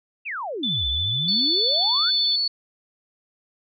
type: exponential two-way sweep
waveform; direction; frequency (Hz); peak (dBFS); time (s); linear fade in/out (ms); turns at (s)
sine; down then up; 2794 to 61.9 to 1595; -27; 0.25-2.11; 20; 0.88
type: tone with vibrato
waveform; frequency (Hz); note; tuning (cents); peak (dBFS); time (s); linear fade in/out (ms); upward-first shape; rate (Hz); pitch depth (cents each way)
sine; 3500; A7; -10; -22; 0.63-2.36; 5; triangle; 14; 21
type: tone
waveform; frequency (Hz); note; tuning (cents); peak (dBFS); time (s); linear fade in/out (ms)
sine; 4435; C#8; 0; -20; 1.28-2.48; 5
effects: none